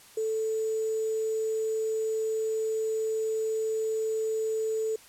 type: tone with sample-and-hold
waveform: sine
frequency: 440 Hz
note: A4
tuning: in tune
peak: -26 dBFS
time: 0.17-4.96 s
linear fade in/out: 5 ms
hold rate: 7350 Hz
effects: white hiss -53 dBFS RMS until 5.08 s + low-pass 12000 Hz 12 dB/octave